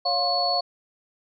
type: tone cluster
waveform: sine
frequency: 560 / 708 / 1060 / 4407 Hz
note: C#5 / F5 / C6 / C#8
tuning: +18 / +23 / +22 / -11 cents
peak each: -30 / -24 / -33 / -24 dBFS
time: 0.05-0.61 s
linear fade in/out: 10 ms
effects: none